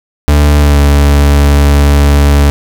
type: tone with pitch glide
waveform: 40% pulse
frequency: 73.3 to 71.58 Hz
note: D2 to D2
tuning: -3 to -44 cents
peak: -3 dBFS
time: 0.28-2.5 s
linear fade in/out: 0 ms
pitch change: -41 cents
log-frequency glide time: 0.59-0.78 s
effects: none